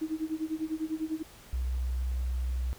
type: tone with tremolo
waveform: sine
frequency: 315.8 Hz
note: D#4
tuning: 26 cents sharp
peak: -27 dBFS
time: 0.01-1.23 s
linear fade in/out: 10 ms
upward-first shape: sine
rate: 10 Hz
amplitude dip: 90%
type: tone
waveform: sine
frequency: 62.8 Hz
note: B1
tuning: 30 cents sharp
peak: -28 dBFS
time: 1.53-2.73 s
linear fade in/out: 0 ms
effects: pink hiss -53 dBFS RMS until 2.78 s